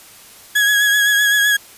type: tone with vibrato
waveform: 35% pulse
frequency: 1668 Hz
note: G#6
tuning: 7 cents sharp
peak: -10 dBFS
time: 0.55-1.57 s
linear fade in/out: 10 ms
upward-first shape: triangle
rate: 7.8 Hz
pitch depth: 36 cents each way
effects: white hiss -42 dBFS RMS until 1.77 s + resampled to 32000 Hz